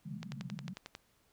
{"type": "band-pass noise", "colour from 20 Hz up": "pink", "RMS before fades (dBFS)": -44, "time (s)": [0.05, 0.74], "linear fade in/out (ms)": 10, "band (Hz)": [130, 220], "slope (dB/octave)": 96}
{"type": "click train", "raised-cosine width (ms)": 0.2, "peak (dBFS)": -26, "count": 9, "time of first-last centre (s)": [0.23, 0.951], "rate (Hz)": 11.1}
{"effects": ["pink hiss -71 dBFS RMS until 1.32 s"]}